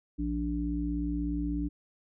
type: harmonic tone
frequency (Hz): 58.27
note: A#1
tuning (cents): 0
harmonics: 1 / 3 / 5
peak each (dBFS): -33 / -37 / -31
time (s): 0.18-1.69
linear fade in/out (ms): 20
effects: none